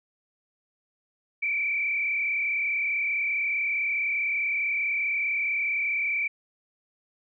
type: tone with frequency modulation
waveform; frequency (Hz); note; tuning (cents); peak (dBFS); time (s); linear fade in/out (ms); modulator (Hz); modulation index
sine; 2315; D7; -25; -24; 1.42-6.28; 10; 35.3; 1.8
effects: none